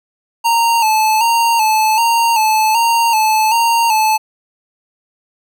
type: tone with vibrato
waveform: square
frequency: 897 Hz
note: A5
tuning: 33 cents sharp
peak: -11 dBFS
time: 0.44-4.18 s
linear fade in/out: 20 ms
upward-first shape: square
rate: 1.3 Hz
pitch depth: 55 cents each way
effects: none